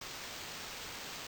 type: noise with sample-and-hold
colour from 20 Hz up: blue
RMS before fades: -45 dBFS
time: 0.01-1.27 s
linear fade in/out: 5 ms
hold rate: 11025 Hz
effects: none